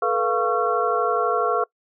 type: tone cluster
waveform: sine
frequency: 433 / 485.1 / 697 / 1107 / 1357 Hz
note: A4 / B4 / F5 / C#6 / E6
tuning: -28 / -31 / -4 / -3 / +50 cents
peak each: -25 dBFS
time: 0.02-1.64 s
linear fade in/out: 5 ms
effects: noise-tail reverb RT60 0.1 s tail -24 dB re dry